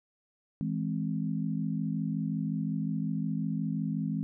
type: chord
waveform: sine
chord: E augmented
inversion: none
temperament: equal with one note detuned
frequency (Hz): 162.17 / 207.7 / 261.6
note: E3 / G#3 / B#3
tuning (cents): -28 / 0 / 0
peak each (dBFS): -32 / -33 / -35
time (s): 0.61-4.23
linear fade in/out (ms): 0
effects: none